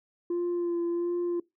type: tone with vibrato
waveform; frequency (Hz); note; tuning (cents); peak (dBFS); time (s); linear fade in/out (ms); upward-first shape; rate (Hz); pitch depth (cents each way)
sine; 346; F4; -16; -24; 0.3-1.4; 5; sine; 1.4; 20
effects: noise-tail reverb RT60 0.2 s tail -23 dB re dry + tanh soft clip ceiling -25 dBFS